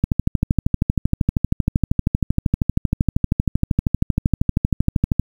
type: click train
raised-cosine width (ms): 5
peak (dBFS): -3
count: 67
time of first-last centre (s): 0.04-5.196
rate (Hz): 12.8
effects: 7-bit